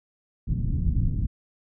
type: low-pass noise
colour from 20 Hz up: pink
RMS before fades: -24 dBFS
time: 0.47-1.27 s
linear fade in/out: 20 ms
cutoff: 190 Hz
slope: 24 dB/octave
effects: none